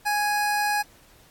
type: tone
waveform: 25% pulse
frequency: 830.6 Hz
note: G#5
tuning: in tune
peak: -18 dBFS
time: 0.05-0.83 s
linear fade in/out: 20 ms
effects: pink hiss -55 dBFS RMS until 1.3 s + AAC 64 kbps